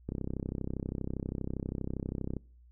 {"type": "click train", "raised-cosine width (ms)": 3, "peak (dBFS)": -22, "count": 75, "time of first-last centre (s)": [0.09, 2.367], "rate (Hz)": 32.5, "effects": ["noise-tail reverb RT60 0.5 s tail -25 dB re dry", "added 60 Hz sine -55 dBFS peak until 2.71 s"]}